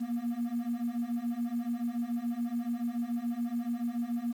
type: beating tone pair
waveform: triangle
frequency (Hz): 233.5 / 240.5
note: A#3 / B3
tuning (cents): +3 / -46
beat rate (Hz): 7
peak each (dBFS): -31 / -29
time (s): 0-4.33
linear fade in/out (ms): 20
effects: tanh soft clip ceiling -26 dBFS + 9-bit